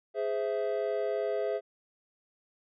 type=chord; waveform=triangle; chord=Ab augmented; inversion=none; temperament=equal with one note detuned; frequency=415.3 / 518.1 / 659.3 Hz; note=Ab4 / C5 / E5; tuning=0 / -17 / 0 cents; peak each=-30 / -32 / -31 dBFS; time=0.14-1.61 s; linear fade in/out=50 ms; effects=resampled to 11025 Hz